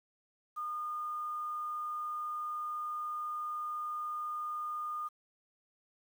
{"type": "tone with quantisation", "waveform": "sine", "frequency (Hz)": 1219, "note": "D#6", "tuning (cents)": -36, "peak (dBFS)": -35, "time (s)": [0.56, 5.09], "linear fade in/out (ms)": 20, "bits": 10, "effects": []}